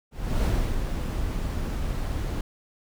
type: noise with ADSR envelope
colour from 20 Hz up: brown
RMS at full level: -22 dBFS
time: 0.11-2.41 s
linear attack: 320 ms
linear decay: 340 ms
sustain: -6 dB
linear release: 3 ms
effects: none